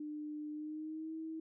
sine tone with pitch glide, 300.6 to 320.3 Hz, D4 to E4, +40 to -50 cents, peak -40 dBFS, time 0-1.4 s, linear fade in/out 5 ms, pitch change +110 cents, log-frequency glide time 0.51-1.13 s, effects none

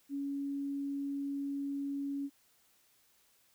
sine tone, 280 Hz, C#4, 18 cents sharp, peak -34 dBFS, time 0.09-2.3 s, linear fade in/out 50 ms, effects white hiss -69 dBFS RMS until 3.54 s

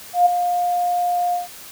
sine tone with ADSR envelope, 708 Hz, F5, 23 cents sharp, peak -8 dBFS, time 0.13-1.48 s, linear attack 130 ms, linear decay 10 ms, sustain -9 dB, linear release 150 ms, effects white hiss -39 dBFS RMS until 1.71 s

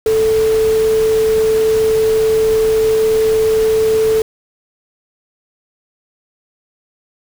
sine tone in noise, 440 Hz, A4, in tune, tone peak -10 dBFS, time 0.06-4.22 s, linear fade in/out 2 ms, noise pink, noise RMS -27 dBFS, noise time 0.06-4.22 s, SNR +14 dB, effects none

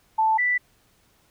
sine tone pair in turn, 880 / 1975.5 Hz, A5 / B6, 0 / 0 cents, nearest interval octave + major second, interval 1400 cents, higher second, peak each -17 / -19 dBFS, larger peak first, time 0.18-0.38 / 0.38-0.58 s, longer neither, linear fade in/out 10 ms, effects pink hiss -62 dBFS RMS until 1.3 s

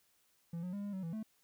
triangle tone with pitch steps, 168.5 / 180.3 / 202 / 203.3 / 189.3 / 165.6 / 218.3 Hz, E3 / F#3 / G#3 / G#3 / F#3 / E3 / A3, +38 / -45 / -48 / -37 / +40 / +8 / -13 cents, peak -36 dBFS, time 0.53-1.23 s, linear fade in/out 5 ms, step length 100 ms, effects white hiss -73 dBFS RMS until 1.43 s

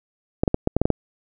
clicks, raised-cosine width 2 ms, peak -4 dBFS, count 8, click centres 0.435 / 0.478 / 0.544 / 0.674 / 0.766 / 0.816 / 0.855 / 0.903 s, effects none

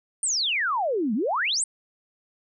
sine exponential two-way sweep, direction down then up, 9190 to 199.6 to 9190 Hz, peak -22 dBFS, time 0.23-1.64 s, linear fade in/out 2 ms, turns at 1.14 s, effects none

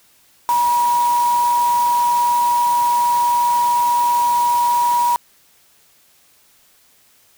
sine tone in noise, 961 Hz, B5, 48 cents flat, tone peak -13 dBFS, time 0.49-5.16 s, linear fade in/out 0 ms, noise white, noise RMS -30 dBFS, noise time 0.49-5.16 s, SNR +14 dB, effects white hiss -54 dBFS RMS until 7.37 s

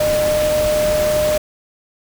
sine tone in noise, 607 Hz, D#5, 43 cents flat, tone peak -14 dBFS, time 0-1.38 s, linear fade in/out 5 ms, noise pink, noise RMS -24 dBFS, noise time 0-1.38 s, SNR +7 dB, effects none

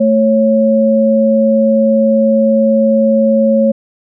sine tone pair together, 221.3 / 550 Hz, A3 / C#5, +10 / -14 cents, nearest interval octave + major third, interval 1576 cents, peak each -10 dBFS, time 0-3.72 s, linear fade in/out 10 ms, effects none

